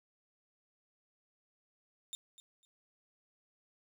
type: tone with echo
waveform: 25% pulse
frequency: 3638 Hz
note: A#7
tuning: 43 cents flat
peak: -36 dBFS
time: 2.13-2.15 s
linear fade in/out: 0 ms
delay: 250 ms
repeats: 2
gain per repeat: -14 dB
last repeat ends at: 2.65 s
effects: none